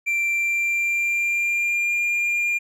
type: tone with pitch glide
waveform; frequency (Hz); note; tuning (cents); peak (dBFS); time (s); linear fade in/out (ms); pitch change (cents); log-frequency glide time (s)
triangle; 2356 to 2403; D7 to D7; +5 to +39; -18; 0.06-2.59; 20; +34; 0.31-1.93
effects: none